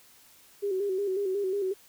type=tone with vibrato; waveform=sine; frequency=390 Hz; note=G4; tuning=9 cents flat; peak=-26 dBFS; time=0.62-1.74 s; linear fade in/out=20 ms; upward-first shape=square; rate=5.5 Hz; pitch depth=63 cents each way; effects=white hiss -57 dBFS RMS until 1.88 s